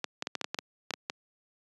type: clicks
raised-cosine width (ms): 0.2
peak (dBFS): -14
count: 11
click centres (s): 0.043 / 0.224 / 0.271 / 0.353 / 0.413 / 0.444 / 0.545 / 0.588 / 0.907 / 0.938 / 1.099
effects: high-pass 200 Hz 12 dB/octave + resampled to 24000 Hz